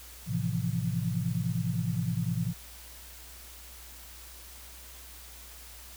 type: chord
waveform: sine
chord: F major seventh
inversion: first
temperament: equal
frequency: 110 / 130.81 / 164.81 / 174.61 Hz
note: A2 / C3 / E3 / F3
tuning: 0 / 0 / 0 / 0 cents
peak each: -33 dBFS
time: 0.26-2.54 s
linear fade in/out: 50 ms
effects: added 60 Hz sine -50 dBFS peak until 5.96 s + white hiss -49 dBFS RMS until 5.96 s